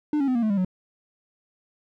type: tone with pitch steps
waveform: triangle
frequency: 299.4 / 276.1 / 254.7 / 234.9 / 216.7 / 199.83 / 184.3 Hz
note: D4 / C#4 / C4 / A#3 / A3 / G3 / F#3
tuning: +33 / -7 / -46 / +13 / -26 / +34 / -7 cents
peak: -18 dBFS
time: 0.13-0.648 s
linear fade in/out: 2 ms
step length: 74 ms
effects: none